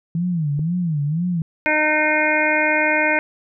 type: tone with vibrato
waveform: sine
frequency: 160.7 Hz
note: E3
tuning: 44 cents flat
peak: -18 dBFS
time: 0.15-1.42 s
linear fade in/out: 2 ms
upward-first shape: sine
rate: 2 Hz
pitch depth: 200 cents each way
type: click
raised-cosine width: 3 ms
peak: -19 dBFS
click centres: 0.593 s
type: harmonic tone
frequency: 305.7 Hz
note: D#4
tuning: 30 cents flat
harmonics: 1 / 2 / 3 / 5 / 6 / 7 / 8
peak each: -25 / -22 / -24 / -22 / -26 / -21 / -23 dBFS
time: 1.66-3.19 s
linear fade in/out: 0 ms
effects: none